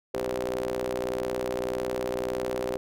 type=ring-modulated tone; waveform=sawtooth; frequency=61.74 Hz; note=B1; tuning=in tune; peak=-21 dBFS; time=0.14-2.77 s; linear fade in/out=0 ms; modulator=454 Hz; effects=none